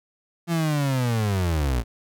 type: linear sweep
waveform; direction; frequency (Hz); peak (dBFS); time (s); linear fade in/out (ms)
35% pulse; down; 172.1 to 54.9; -19; 0.47-1.84; 50
effects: none